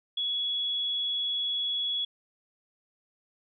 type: tone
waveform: sine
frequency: 3370 Hz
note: G#7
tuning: 25 cents sharp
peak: -27 dBFS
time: 0.17-2.05 s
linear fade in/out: 5 ms
effects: none